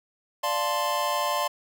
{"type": "chord", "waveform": "square", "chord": "D minor seventh", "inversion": "none", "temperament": "equal", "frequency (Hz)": [587.3, 698.5, 880, 1046.5], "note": ["D5", "F5", "A5", "C6"], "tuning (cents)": [0, 0, 0, 0], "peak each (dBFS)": [-31, -33, -32, -28], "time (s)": [0.43, 1.48], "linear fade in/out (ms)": 10, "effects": []}